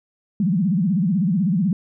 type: tone with vibrato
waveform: sine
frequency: 185 Hz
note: F#3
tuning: in tune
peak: -16 dBFS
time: 0.4-1.73 s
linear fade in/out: 2 ms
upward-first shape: sine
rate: 16 Hz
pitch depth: 250 cents each way
effects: none